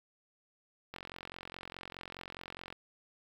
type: click train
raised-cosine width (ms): 0.3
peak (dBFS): -27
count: 81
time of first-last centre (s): 0.94-2.726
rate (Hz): 44.8
effects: 9-bit